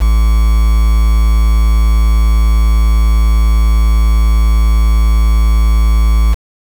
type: tone with quantisation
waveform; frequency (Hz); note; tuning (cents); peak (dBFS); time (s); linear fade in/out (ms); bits
triangle; 55; A1; 0; -4; 0-6.35; 20; 4
effects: none

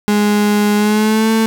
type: tone with pitch glide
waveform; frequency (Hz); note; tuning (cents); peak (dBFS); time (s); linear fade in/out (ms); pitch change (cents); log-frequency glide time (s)
35% pulse; 207.7 to 222.6; G#3 to A3; 0 to +20; -9; 0.08-1.46; 0; +120; 0.76-1.31
effects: none

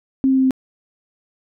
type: tone with pitch steps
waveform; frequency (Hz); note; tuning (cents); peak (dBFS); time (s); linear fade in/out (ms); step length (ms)
sine; 266.3 / 264.6 / 262.9 / 261.3; C4 / C4 / C4 / C4; +31 / +20 / +8 / -2; -12; 0.24-0.508; 0; 67
effects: none

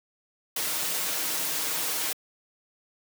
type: noise with comb filter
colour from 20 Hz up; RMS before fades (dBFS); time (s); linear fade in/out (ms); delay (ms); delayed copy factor
white; -29; 0.56-2.13; 5; 6.4; +0.85
effects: high-pass 200 Hz 12 dB/octave

